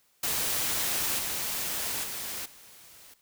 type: noise with level steps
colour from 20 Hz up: white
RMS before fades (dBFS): -29 / -32 / -36 / -52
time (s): 0.23-3.14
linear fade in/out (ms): 5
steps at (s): 1.18 / 2.03 / 2.45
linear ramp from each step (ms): 10
effects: white hiss -67 dBFS RMS until 3.21 s